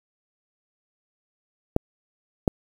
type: clicks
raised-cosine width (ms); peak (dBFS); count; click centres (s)
2; -5; 2; 1.764 / 2.478
effects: 7-bit